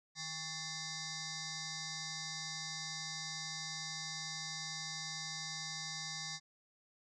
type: tone with frequency modulation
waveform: sine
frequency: 155.56 Hz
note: D#3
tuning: in tune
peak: -40 dBFS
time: 0.15-6.4 s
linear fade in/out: 50 ms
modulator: 960 Hz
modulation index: 6.4
effects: none